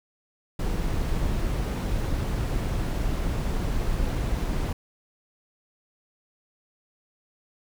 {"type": "noise with amplitude modulation", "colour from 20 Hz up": "brown", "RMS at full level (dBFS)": -25, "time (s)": [0.59, 4.73], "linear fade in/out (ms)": 5, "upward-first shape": "sine", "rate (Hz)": 297, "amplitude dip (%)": 25, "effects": []}